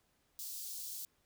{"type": "high-pass noise", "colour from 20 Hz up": "white", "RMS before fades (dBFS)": -44, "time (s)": [0.39, 1.05], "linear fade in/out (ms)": 0, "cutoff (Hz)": 4200, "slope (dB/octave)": 24, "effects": ["pink hiss -75 dBFS RMS until 1.25 s"]}